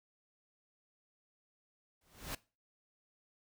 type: noise with exponential growth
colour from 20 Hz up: pink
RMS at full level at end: -37 dBFS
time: 2.01-2.35 s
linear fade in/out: 5 ms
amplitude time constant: 72 ms
effects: noise-tail reverb RT60 0.3 s tail -20 dB re dry